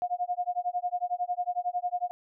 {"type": "tone with tremolo", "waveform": "sine", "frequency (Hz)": 715, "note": "F5", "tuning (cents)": 41, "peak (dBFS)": -24, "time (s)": [0.02, 2.11], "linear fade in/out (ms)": 0, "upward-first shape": "sine", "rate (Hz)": 11, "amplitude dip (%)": 100, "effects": []}